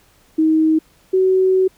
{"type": "tone pair in turn", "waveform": "sine", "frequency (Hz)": [315.9, 375.7], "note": ["D#4", "F#4"], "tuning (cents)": [26, 26], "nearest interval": "minor third", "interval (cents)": 300, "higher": "second", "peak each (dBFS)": -11, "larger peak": "neither", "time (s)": [[0.38, 0.79], [1.13, 1.68]], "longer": "second", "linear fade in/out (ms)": 10, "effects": ["pink hiss -54 dBFS RMS until 1.77 s"]}